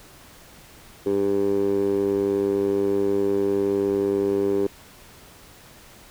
15% pulse tone with band-pass filter, 99.4 Hz, G2, 25 cents sharp, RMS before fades -22 dBFS, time 1.06-4.67 s, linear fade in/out 5 ms, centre 400 Hz, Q 4.4, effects pink hiss -48 dBFS RMS until 6.1 s

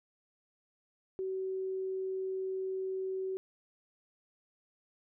sine tone, 379 Hz, F#4, 42 cents sharp, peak -33 dBFS, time 1.19-3.37 s, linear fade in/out 0 ms, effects none

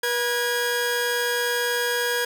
sawtooth tone pair together, 483.2 / 1645.1 Hz, B4 / G#6, -38 / -17 cents, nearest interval octave + major sixth, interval 2121 cents, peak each -21 dBFS, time 0.03-2.25 s, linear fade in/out 5 ms, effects none

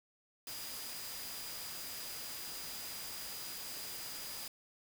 sine tone in noise, 4900 Hz, D#8, 27 cents flat, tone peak -49 dBFS, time 0.47-4.48 s, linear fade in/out 2 ms, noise white, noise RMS -45 dBFS, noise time 0.47-4.48 s, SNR -7 dB, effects none

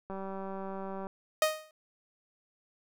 click train, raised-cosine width 1 ms, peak -27 dBFS, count 188, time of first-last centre 0.1-1.069 s, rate 193 Hz
sawtooth tone with exponential decay, 622.3 Hz, D#5, in tune, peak -17 dBFS, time 1.42-1.71 s, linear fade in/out 2 ms, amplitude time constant 62 ms
effects none

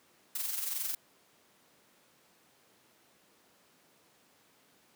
blue noise with amplitude modulation, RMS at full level -33 dBFS, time 0.35-0.95 s, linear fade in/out 5 ms, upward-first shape sine, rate 22.2 Hz, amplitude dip 55%, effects pink hiss -65 dBFS RMS until 4.95 s + high-pass 200 Hz 12 dB/octave

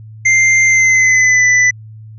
square tone with pitch glide, 2093 to 1990.4 Hz, C7 to B6, 0 to +13 cents, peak -8 dBFS, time 0.25-1.71 s, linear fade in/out 10 ms, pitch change -87 cents, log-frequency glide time 0.65-1.46 s, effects added 109 Hz sine -31 dBFS peak until 2.18 s + resampled to 16000 Hz

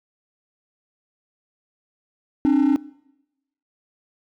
triangle tone pair together, 269.8 / 300.1 Hz, C#4 / D4, -47 / +38 cents, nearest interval major second, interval 185 cents, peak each -14 dBFS, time 2.45-2.76 s, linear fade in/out 0 ms, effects noise-tail reverb RT60 0.9 s tail -23 dB re dry + tanh soft clip ceiling -9 dBFS

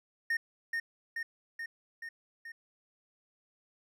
triangle tone with echo, 1839 Hz, A#6, 24 cents flat, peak -26 dBFS, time 0.3-0.37 s, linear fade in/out 5 ms, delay 430 ms, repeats 5, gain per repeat -3 dB, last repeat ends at 2.52 s, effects none

